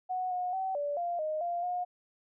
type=tone with pitch steps; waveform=sine; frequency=738 / 724 / 762 / 579 / 695 / 619 / 695 / 717 Hz; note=F#5 / F#5 / G5 / D5 / F5 / D#5 / F5 / F5; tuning=-5 / -38 / -49 / -25 / -9 / -9 / -9 / +45 cents; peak=-30 dBFS; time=0.09-1.85 s; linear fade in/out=20 ms; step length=220 ms; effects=none